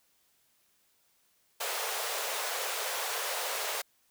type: high-pass noise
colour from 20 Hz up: pink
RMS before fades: -34 dBFS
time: 1.6-3.82 s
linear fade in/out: 10 ms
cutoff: 450 Hz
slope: 48 dB/octave
effects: white hiss -70 dBFS RMS until 4.1 s